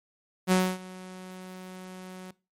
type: tone with ADSR envelope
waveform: sawtooth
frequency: 185 Hz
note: F#3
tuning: in tune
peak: -14 dBFS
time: 0.47-2.31 s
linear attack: 49 ms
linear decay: 260 ms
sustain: -22 dB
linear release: 4 ms
effects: noise-tail reverb RT60 0.3 s tail -21 dB re dry + MP3 64 kbps